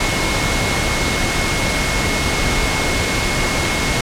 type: tone in noise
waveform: sine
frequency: 2172 Hz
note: C#7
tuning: 36 cents flat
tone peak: -24 dBFS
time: 0-4.01 s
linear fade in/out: 5 ms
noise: pink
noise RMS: -18 dBFS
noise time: 0-4.01 s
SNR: -9 dB
effects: low-pass 8000 Hz 12 dB/octave